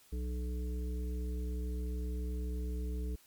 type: harmonic tone with a mistuned harmonic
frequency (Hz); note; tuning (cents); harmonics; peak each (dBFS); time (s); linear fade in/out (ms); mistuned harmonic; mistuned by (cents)
61.74; B1; 0; 1 / 3 / 5 / 7; -34 / -46 / -48 / -48; 0.12-3.16; 10; 5; -44
effects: white hiss -63 dBFS RMS until 3.26 s + MP3 96 kbps